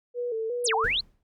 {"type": "tone with vibrato", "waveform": "sine", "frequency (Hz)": 465.4, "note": "A#4", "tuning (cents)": -3, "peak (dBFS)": -27, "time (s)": [0.14, 0.89], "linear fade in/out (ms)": 50, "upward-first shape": "square", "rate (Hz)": 2.8, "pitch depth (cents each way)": 75}
{"type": "exponential two-way sweep", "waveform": "sine", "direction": "down then up", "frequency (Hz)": [11860, 740, 4498], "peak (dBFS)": -23, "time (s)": [0.64, 1.01], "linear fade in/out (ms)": 10, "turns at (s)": 0.75}
{"type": "noise with exponential decay", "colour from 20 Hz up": "brown", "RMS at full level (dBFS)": -33, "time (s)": [0.84, 1.23], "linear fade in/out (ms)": 2, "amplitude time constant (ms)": 84}
{"effects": []}